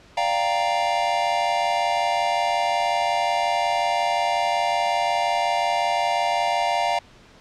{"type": "chord", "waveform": "square", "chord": "G minor seventh", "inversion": "second", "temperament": "equal", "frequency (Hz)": [587.3, 698.5, 784, 932.3], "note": ["D5", "F5", "G5", "Bb5"], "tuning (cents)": [0, 0, 0, 0], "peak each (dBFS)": [-30, -24, -27, -26], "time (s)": [0.17, 6.99], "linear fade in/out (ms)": 5, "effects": ["pink hiss -50 dBFS RMS until 7.4 s", "low-pass 5000 Hz 12 dB/octave"]}